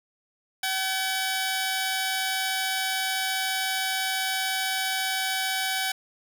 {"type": "tone pair together", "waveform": "10% pulse", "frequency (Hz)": [761, 1708.4], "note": ["F#5", "G#6"], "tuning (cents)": [48, 48], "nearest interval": "octave + major second", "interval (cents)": 1400, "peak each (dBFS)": [-18, -23], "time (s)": [0.63, 5.92], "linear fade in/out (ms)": 5, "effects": ["8-bit"]}